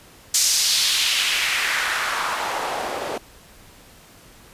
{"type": "noise with band-pass filter sweep", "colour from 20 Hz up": "white", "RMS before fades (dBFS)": -22, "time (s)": [0.34, 3.18], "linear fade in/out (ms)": 5, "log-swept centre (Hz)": [6300, 480], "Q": 1.7, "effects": ["pink hiss -48 dBFS RMS until 4.53 s", "resampled to 32000 Hz"]}